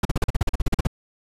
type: noise bursts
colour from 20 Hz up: brown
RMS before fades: -18 dBFS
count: 14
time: 0.03-0.871 s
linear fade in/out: 5 ms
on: 22 ms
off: 41 ms
effects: resampled to 32000 Hz